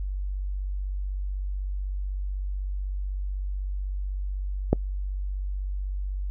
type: click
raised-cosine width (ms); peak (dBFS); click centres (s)
2; -5; 4.73
effects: noise-tail reverb RT60 0.1 s tail -26 dB re dry + added 48 Hz sine -27 dBFS peak until 6.3 s